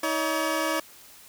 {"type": "tone pair together", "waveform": "15% pulse", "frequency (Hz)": [318.2, 567], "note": ["D#4", "C#5"], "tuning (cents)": [39, 39], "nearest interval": "minor seventh", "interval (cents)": 1000, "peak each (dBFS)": -21, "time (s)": [0.03, 0.8], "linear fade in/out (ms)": 5, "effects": ["white hiss -50 dBFS RMS until 1.28 s"]}